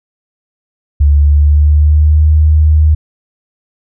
sine tone with pitch glide, 72.2 to 76.94 Hz, D2 to D#2, -29 to -19 cents, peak -4 dBFS, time 1-2.95 s, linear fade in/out 10 ms, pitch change +110 cents, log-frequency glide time 1.12-2.28 s, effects none

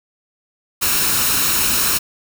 white noise with comb filter, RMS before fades -17 dBFS, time 0.81-1.99 s, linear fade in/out 20 ms, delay 0.74 ms, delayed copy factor +0.5, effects none

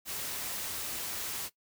white noise, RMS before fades -37 dBFS, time 0.05-1.5 s, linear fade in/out 50 ms, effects noise-tail reverb RT60 0.1 s tail -18 dB re dry

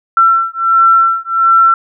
sine beating tone pair, 1347 / 1348.4 Hz, E6 / E6, +37 / +39 cents, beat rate 1.4 Hz, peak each -10 dBFS, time 0.17-1.74 s, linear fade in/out 2 ms, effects none

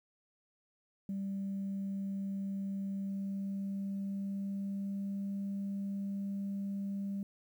sine tone with pitch glide, 196 to 198.16 Hz, G3 to G3, 0 to +19 cents, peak -33 dBFS, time 1.09-7.23 s, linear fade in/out 2 ms, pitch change +19 cents, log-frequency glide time 3.06-5.31 s, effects tanh soft clip ceiling -32 dBFS + 11-bit

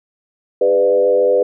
sine tone with frequency modulation, 499.1 Hz, B4, 18 cents sharp, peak -10 dBFS, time 0.61-1.43 s, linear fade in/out 5 ms, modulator 94 Hz, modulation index 0.92, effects none

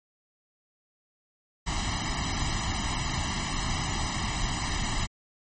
pink noise with comb filter, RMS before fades -29 dBFS, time 1.66-5.07 s, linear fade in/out 20 ms, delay 1 ms, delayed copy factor +1, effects MP3 32 kbps

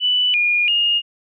sine tone with pitch steps, 2977 / 2429 / 2844 Hz, F#7 / D#7 / F7, +10 / -42 / +31 cents, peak -14 dBFS, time 0-1.02 s, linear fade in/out 50 ms, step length 340 ms, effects none

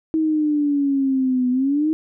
sine exponential two-way sweep, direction down then up, 320 to 248.3 to 320 Hz, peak -16 dBFS, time 0.14-1.93 s, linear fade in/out 0 ms, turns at 1.5 s, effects none

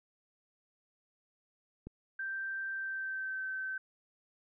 click, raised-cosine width 3 ms, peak -31 dBFS, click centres 1.87 s
sine tone with pitch glide, 1568 to 1540.2 Hz, G6 to G6, 0 to -31 cents, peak -35 dBFS, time 2.19-3.78 s, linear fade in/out 5 ms, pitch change -31 cents, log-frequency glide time 2.73-3.44 s
effects none

